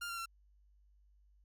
sawtooth tone with pitch steps, 1400 / 1377.5 / 1355.4 Hz, F6 / F6 / E6, +4 / -24 / +48 cents, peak -36 dBFS, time 0.01-0.259 s, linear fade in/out 10 ms, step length 83 ms, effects added 50 Hz sine -64 dBFS peak until 1.44 s

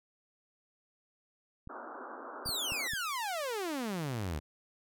clicks, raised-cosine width 5 ms, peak -32 dBFS, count 5, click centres 1.674 / 2.46 / 2.491 / 2.721 / 2.935 s
white band-pass noise, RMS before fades -45 dBFS, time 1.69-2.88 s, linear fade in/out 10 ms, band 240 to 1500 Hz, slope 96 dB/octave
sawtooth exponential sweep, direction down, 4879 to 69.4 Hz, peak -30 dBFS, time 2.45-4.4 s, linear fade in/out 20 ms
effects none

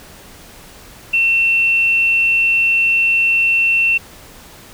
sine tone, 2700 Hz, E7, 41 cents sharp, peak -11 dBFS, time 1.13-3.98 s, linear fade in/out 10 ms, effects pink hiss -40 dBFS RMS until 4.73 s

